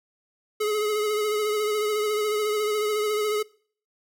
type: tone with vibrato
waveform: square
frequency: 423.5 Hz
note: G#4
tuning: 34 cents sharp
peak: -23 dBFS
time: 0.6-3.43 s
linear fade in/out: 10 ms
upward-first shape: triangle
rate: 14 Hz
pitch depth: 37 cents each way
effects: noise-tail reverb RT60 0.5 s tail -23 dB re dry